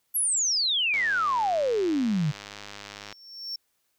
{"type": "exponential sweep", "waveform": "sine", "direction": "down", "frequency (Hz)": [11840, 138.59], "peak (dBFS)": -22, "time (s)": [0.14, 2.32], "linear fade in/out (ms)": 20}
{"type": "click train", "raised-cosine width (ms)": 0.2, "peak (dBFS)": -22, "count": 224, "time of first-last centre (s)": [0.94, 3.126], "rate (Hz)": 102}
{"type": "tone with exponential growth", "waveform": "triangle", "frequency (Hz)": 5450, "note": "F8", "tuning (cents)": -43, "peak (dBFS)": -28, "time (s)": [2.82, 3.56], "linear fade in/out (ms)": 5, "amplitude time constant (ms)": 160}
{"effects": ["white hiss -73 dBFS RMS until 3.98 s"]}